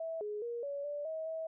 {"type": "tone with pitch steps", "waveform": "sine", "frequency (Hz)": [653, 418.7, 472.6, 566, 583, 638, 645], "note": ["E5", "G#4", "A#4", "C#5", "D5", "D#5", "E5"], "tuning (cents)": [-17, 14, 24, 36, -13, 43, -38], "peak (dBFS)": -36, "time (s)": [0, 1.47], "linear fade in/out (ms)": 5, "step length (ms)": 210, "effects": []}